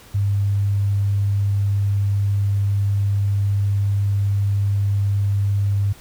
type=tone; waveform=sine; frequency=100.3 Hz; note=G2; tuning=40 cents sharp; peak=-16 dBFS; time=0.14-5.93 s; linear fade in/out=10 ms; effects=pink hiss -46 dBFS RMS until 6 s